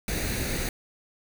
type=noise with comb filter; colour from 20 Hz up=pink; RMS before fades=-29 dBFS; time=0.08-0.69 s; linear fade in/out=2 ms; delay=0.47 ms; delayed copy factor=+0.6; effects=none